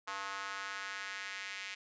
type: tone with high-pass filter sweep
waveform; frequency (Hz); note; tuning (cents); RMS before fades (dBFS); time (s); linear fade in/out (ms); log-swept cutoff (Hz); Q
square; 98; G2; 0; -42; 0.07-1.75; 10; 1100 to 2200; 2.2
effects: resampled to 16000 Hz